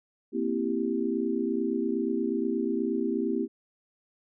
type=chord; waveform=sine; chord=C dominant seventh; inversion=third; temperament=equal; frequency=233.1 / 261.6 / 329.6 / 392 Hz; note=Bb3 / C4 / E4 / G4; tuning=0 / 0 / 0 / 0 cents; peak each=-31 dBFS; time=0.32-3.48 s; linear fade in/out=50 ms; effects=none